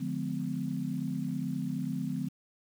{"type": "chord", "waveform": "sine", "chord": "D diminished seventh", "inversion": "none", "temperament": "just", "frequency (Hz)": [146.83, 176.2, 211.4, 253.7], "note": ["D3", "F3", "Ab3", "Cb4"], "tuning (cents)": [0, 16, 31, 47], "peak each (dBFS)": [-37, -36, -38, -35], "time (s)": [0, 2.29], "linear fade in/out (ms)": 10, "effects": ["9-bit"]}